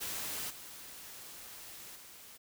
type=noise with level steps; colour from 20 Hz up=white; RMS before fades=-39 / -49 / -53 dBFS; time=0-2.38 s; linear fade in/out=20 ms; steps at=0.49 / 1.95 s; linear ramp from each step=20 ms; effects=none